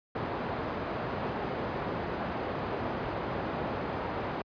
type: low-pass noise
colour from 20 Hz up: white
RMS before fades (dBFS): -34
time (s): 0.15-4.42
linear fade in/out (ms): 5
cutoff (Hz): 850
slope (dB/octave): 12
effects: high-pass 60 Hz 12 dB/octave + resampled to 11025 Hz